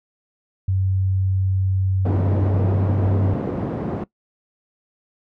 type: tone with pitch glide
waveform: sine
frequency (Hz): 95 to 97.11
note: F#2 to G2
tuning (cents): +46 to -16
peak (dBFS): -17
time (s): 0.68-3.34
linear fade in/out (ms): 5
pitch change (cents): +38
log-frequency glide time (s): 1.99-2.74
type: band-pass noise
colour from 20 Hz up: pink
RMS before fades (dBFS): -25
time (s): 2.05-4.04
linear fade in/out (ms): 5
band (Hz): 120 to 510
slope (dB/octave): 12
effects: noise-tail reverb RT60 0.1 s tail -20 dB re dry